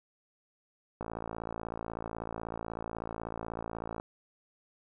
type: click train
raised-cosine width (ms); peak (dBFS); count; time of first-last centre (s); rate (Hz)
1; -23; 169; 1.01-3.999; 56.2
effects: none